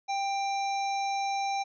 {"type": "harmonic tone", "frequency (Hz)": 790, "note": "G5", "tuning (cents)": 13, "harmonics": [1, 3, 5, 7, 8], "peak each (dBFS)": [-28, -38, -42, -45, -46], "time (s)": [0.08, 1.64], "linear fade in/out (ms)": 20, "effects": []}